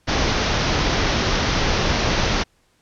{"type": "low-pass noise", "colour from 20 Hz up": "pink", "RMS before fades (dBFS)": -20, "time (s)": [0.07, 2.44], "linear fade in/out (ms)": 20, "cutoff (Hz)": 6200, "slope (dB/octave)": 96, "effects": ["pink hiss -62 dBFS RMS until 2.81 s", "low-pass 10000 Hz 12 dB/octave"]}